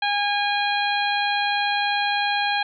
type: harmonic tone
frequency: 817 Hz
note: G#5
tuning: 29 cents flat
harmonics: 1 / 2 / 3 / 4 / 5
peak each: -23 / -26 / -28 / -29 / -30 dBFS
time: 0.02-2.63 s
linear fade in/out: 5 ms
effects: none